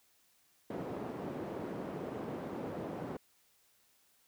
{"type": "band-pass noise", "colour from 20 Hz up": "white", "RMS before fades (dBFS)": -41, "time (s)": [0.7, 3.17], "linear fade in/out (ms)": 5, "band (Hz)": [160, 450], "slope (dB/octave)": 12, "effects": ["white hiss -70 dBFS RMS until 4.27 s"]}